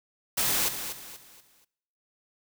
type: noise with echo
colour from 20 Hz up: white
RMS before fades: -26 dBFS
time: 0.37-0.69 s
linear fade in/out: 10 ms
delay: 240 ms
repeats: 4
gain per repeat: -9 dB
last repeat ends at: 1.65 s
effects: noise-tail reverb RT60 0.8 s tail -22 dB re dry